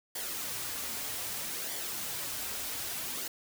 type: noise with flanger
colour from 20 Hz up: white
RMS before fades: -37 dBFS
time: 0.15-3.28 s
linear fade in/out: 5 ms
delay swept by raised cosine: 0.76 to 6.06 ms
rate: 0.63 Hz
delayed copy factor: -0.5
effects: none